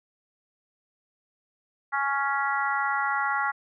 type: harmonic tone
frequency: 278.1 Hz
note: C#4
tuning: 6 cents sharp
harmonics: 3 / 4 / 5 / 6 / 7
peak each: -29 / -30 / -28 / -35 / -32 dBFS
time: 1.92-3.52 s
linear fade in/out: 20 ms
effects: none